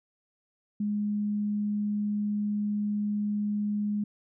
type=tone; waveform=sine; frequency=207.7 Hz; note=G#3; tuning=in tune; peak=-26 dBFS; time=0.8-4.04 s; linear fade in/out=5 ms; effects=none